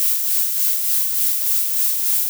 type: noise with tremolo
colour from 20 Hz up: violet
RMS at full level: -17 dBFS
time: 0-2.29 s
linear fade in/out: 0 ms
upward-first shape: sine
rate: 3.4 Hz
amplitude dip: 40%
effects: none